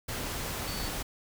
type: tone in noise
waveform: sine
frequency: 4499 Hz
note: C#8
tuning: 25 cents sharp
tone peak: -41 dBFS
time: 0.67-0.89 s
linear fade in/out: 10 ms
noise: pink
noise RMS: -35 dBFS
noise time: 0.08-1.03 s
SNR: -9 dB
effects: none